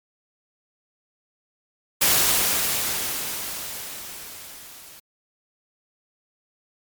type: noise with level ramp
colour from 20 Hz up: white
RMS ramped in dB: -17 to -45 dBFS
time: 2.01-5 s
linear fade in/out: 10 ms
effects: MP3 96 kbps